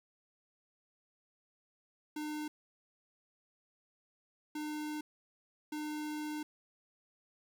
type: tone bursts at uneven times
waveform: square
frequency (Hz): 302.5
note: D#4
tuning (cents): -49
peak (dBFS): -38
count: 3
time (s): 2.16-2.48 / 4.55-5.01 / 5.72-6.43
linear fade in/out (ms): 5
effects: 11-bit